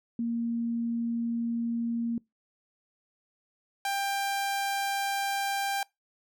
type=tone pair in turn; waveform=sine / sawtooth; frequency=233.1 / 792.7 Hz; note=A#3 / G5; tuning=0 / +19 cents; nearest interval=octave + major sixth; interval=2119 cents; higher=second; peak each=-27 / -24 dBFS; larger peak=second; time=0.19-2.18 / 3.85-5.83 s; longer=first; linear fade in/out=2 ms; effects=noise-tail reverb RT60 0.2 s tail -25 dB re dry